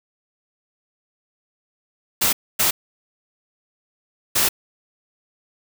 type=noise bursts at uneven times; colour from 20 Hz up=white; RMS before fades=-18 dBFS; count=3; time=2.21-2.33 / 2.59-2.71 / 4.35-4.49 s; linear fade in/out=10 ms; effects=none